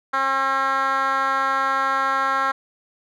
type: tone with band-pass filter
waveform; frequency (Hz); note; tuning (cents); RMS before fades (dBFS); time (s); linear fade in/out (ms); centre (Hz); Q
10% pulse; 269.3; C#4; -50; -21; 0.13-2.52; 10; 1300; 2.2
effects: none